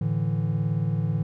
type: chord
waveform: triangle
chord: A suspended fourth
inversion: none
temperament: just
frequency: 110 / 146.67 / 165 Hz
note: A2 / D3 / E3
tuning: 0 / -2 / +2 cents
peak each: -25 dBFS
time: 0.01-1.23 s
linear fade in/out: 5 ms
effects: none